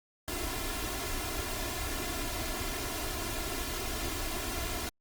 pink noise with comb filter, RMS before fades -35 dBFS, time 0.28-4.89 s, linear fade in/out 0 ms, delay 2.9 ms, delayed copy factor +0.8, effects Opus 48 kbps

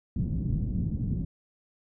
white low-pass noise, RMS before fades -29 dBFS, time 0.16-1.25 s, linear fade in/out 5 ms, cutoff 200 Hz, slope 24 dB/octave, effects none

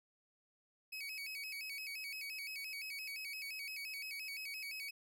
30% pulse tone with vibrato, 2400 Hz, D7, 37 cents sharp, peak -40 dBFS, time 0.92-4.91 s, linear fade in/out 10 ms, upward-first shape square, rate 5.8 Hz, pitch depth 110 cents each way, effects none

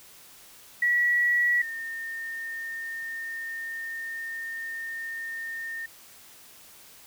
sine tone pair in turn, 1933 / 1824.7 Hz, B6 / A#6, -38 / -37 cents, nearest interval minor second, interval 99 cents, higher first, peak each -20 / -32 dBFS, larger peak first, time 0.82-1.62 / 1.62-5.86 s, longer second, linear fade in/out 5 ms, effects white hiss -51 dBFS RMS until 7.06 s

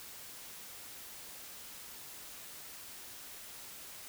silence, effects white hiss -49 dBFS RMS until 4.08 s

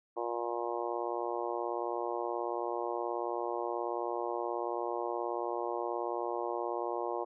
harmonic tone, 118.6 Hz, A#2, 30 cents sharp, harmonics 3 / 4 / 5 / 6 / 7 / 8 / 9, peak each -38 / -39 / -40 / -41 / -41 / -42 / -43 dBFS, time 0.16-7.25 s, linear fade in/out 20 ms, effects none

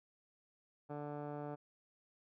15% pulse tone with low-pass filter, 146.83 Hz, D3, in tune, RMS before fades -44 dBFS, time 0.89-1.56 s, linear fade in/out 20 ms, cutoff 940 Hz, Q 4.2, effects none

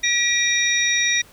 sine tone cluster, 1929 / 2392 / 3755 / 5720 Hz, B6 / D7 / A#7 / F8, -41 / +31 / +12 / +41 cents, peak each -21 / -24 / -22 / -23 dBFS, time 0.03-1.22 s, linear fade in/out 10 ms, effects pink hiss -49 dBFS RMS until 1.32 s

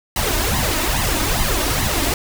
pink noise with flanger, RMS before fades -19 dBFS, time 0.16-2.14 s, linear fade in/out 2 ms, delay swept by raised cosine 1 to 3.3 ms, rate 2.4 Hz, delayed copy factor +0.75, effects none

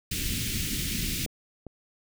pink band-stop noise, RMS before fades -30 dBFS, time 0.11-1.26 s, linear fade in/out 5 ms, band 290 to 2200 Hz, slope 24 dB/octave
clicks, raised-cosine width 2 ms, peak -26 dBFS, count 2, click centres 1.262 / 1.667 s
effects none

